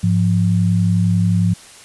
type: tone pair together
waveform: sine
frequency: 104.1 / 175.33 Hz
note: G#2 / F3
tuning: +5 / +7 cents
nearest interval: major sixth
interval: 902 cents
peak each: -15 dBFS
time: 0.03-1.54 s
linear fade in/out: 10 ms
effects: white hiss -41 dBFS RMS until 1.84 s + resampled to 24000 Hz